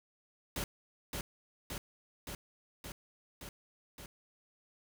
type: noise with echo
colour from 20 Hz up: pink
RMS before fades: -37 dBFS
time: 0.56-0.64 s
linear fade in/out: 2 ms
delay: 570 ms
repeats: 6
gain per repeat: -2 dB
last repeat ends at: 4.06 s
effects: none